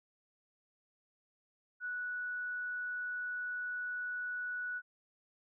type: tone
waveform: sine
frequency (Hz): 1474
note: F#6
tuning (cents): -7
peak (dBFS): -36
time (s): 1.8-4.82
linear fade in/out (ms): 50
effects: none